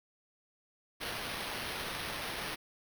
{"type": "noise with sample-and-hold", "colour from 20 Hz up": "violet", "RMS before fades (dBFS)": -39, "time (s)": [1, 2.56], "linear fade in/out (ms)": 20, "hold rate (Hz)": 7350, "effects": []}